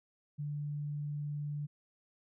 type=tone; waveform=sine; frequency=146.83 Hz; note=D3; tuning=in tune; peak=-35 dBFS; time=0.38-1.67 s; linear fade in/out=20 ms; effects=none